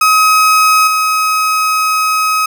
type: tone with level steps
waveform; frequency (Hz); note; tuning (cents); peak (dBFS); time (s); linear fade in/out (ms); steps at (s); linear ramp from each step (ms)
35% pulse; 1269; D#6; +34; -5 / -9; 0.01-2.46; 5; 0.87; 5
effects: none